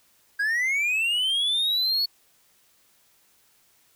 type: linear sweep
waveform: triangle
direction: up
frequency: 1610 to 4435 Hz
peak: -20 dBFS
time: 0.39-2.06 s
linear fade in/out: 10 ms
effects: white hiss -62 dBFS RMS until 3.95 s

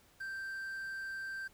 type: tone with quantisation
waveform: triangle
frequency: 1568 Hz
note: G6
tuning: in tune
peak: -37 dBFS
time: 0.2-1.48 s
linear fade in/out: 10 ms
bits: 10
effects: pink hiss -65 dBFS RMS until 1.53 s

